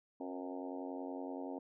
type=harmonic tone with a mistuned harmonic; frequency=90.6 Hz; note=F#2; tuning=36 cents flat; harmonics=3 / 4 / 5 / 6 / 7 / 8 / 9 / 10; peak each=-43 / -49 / -49 / -52 / -50 / -52 / -53 / -55 dBFS; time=0.2-1.59 s; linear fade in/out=5 ms; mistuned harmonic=5; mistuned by=+52 cents; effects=none